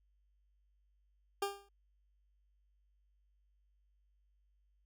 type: tone with exponential decay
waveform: 20% pulse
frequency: 400 Hz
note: G4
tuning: 35 cents sharp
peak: -26 dBFS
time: 1.42-1.69 s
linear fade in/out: 5 ms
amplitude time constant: 58 ms
effects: added 50 Hz sine -70 dBFS peak until 4.85 s